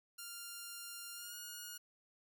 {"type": "tone with pitch glide", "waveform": "5% pulse", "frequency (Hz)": [1396.9, 1439.5], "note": ["F6", "F#6"], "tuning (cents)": [0, -48], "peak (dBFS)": -35, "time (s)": [0.18, 1.78], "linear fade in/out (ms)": 10, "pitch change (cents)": 52, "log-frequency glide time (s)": [1.14, 1.35], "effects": []}